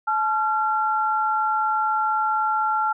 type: tone pair together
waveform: sine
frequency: 864 / 1371.5 Hz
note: A5 / F6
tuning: -32 / -32 cents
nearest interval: minor sixth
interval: 800 cents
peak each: -22 dBFS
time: 0.07-2.93 s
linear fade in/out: 10 ms
effects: none